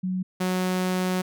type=tone pair in turn; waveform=sine / sawtooth; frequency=185 / 183.93 Hz; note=F#3 / F#3; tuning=0 / -10 cents; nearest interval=unison; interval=10 cents; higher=first; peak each=-24 / -19 dBFS; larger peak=second; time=0.03-0.23 / 0.4-1.22 s; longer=second; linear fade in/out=10 ms; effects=none